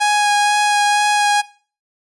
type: tone with vibrato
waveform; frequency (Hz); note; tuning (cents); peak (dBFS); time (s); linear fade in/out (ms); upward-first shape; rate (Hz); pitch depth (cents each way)
sawtooth; 828; G#5; -5; -9; 0-1.42; 20; sine; 2.1; 10
effects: noise-tail reverb RT60 0.4 s tail -19 dB re dry + resampled to 24000 Hz